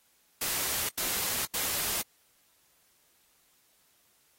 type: noise bursts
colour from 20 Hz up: white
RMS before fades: -31 dBFS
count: 3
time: 0.41-2.018 s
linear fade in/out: 5 ms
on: 480 ms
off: 84 ms
effects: white hiss -67 dBFS RMS until 4.38 s + AAC 48 kbps